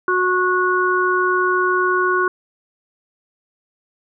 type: harmonic tone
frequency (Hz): 366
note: F#4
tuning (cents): -19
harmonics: 1 / 3 / 4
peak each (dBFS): -19 / -19 / -19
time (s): 0.08-2.28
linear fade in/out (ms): 2
effects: none